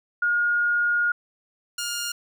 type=tone pair in turn; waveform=sine / 10% pulse; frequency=1429 / 1414.2 Hz; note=F6 / F6; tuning=+39 / +21 cents; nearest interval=unison; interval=18 cents; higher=first; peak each=-19 dBFS; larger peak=neither; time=0.22-1.12 / 1.78-2.12 s; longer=first; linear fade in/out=5 ms; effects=none